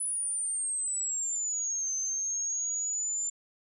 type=exponential two-way sweep; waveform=sine; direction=down then up; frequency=10010 to 6210 to 7190 Hz; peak=-29 dBFS; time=0-3.3 s; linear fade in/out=10 ms; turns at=1.94 s; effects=none